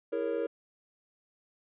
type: chord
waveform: triangle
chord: A# half-diminished seventh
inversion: second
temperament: equal with one note detuned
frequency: 329.6 / 409.4 / 466.2 / 554.4 Hz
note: E4 / G#4 / A#4 / C#5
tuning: 0 / -25 / 0 / 0 cents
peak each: -35 / -35 / -30 / -34 dBFS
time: 0.12-0.47 s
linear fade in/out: 10 ms
effects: resampled to 8000 Hz